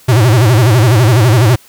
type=tone with vibrato; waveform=square; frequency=116.54 Hz; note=A#2; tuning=in tune; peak=-6 dBFS; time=0.08-1.56 s; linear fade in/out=10 ms; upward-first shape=sine; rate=12 Hz; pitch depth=210 cents each way; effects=white hiss -43 dBFS RMS until 1.68 s